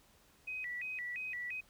sine tone with vibrato, 2217 Hz, C#7, in tune, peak -38 dBFS, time 0.47-1.61 s, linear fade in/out 10 ms, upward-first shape square, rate 2.9 Hz, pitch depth 220 cents each way, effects pink hiss -66 dBFS RMS until 1.69 s

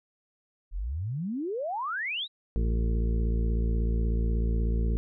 sine exponential sweep, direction up, 37.48 to 3970 Hz, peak -29 dBFS, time 0.71-2.28 s, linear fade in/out 50 ms
harmonic tone, 56.4 Hz, A1, 44 cents sharp, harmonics 1 / 2 / 3 / 4 / 6 / 7 / 8, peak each -24 / -35 / -36 / -37 / -42 / -44 / -42 dBFS, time 2.56-4.97 s, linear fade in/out 0 ms
effects none

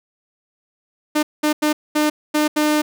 sawtooth tone bursts at uneven times, 302 Hz, D4, 48 cents sharp, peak -11 dBFS, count 6, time 1.15-1.23 / 1.43-1.53 / 1.62-1.73 / 1.95-2.1 / 2.34-2.48 / 2.56-2.82 s, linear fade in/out 10 ms, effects none

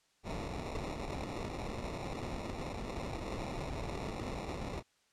pink noise with sample-and-hold, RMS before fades -40 dBFS, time 0.23-4.83 s, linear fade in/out 50 ms, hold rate 1575 Hz, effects white hiss -72 dBFS RMS until 5.12 s + low-pass 7000 Hz 12 dB/octave

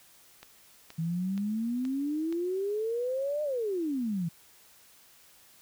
click train, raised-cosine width 0.2 ms, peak -28 dBFS, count 5, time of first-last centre 0.43-2.326 s, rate 2.11 Hz
sine exponential two-way sweep, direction up then down, 160 to 610 to 160 Hz, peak -28 dBFS, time 0.98-4.29 s, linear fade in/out 10 ms, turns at 3.43 s
effects white hiss -58 dBFS RMS until 5.61 s

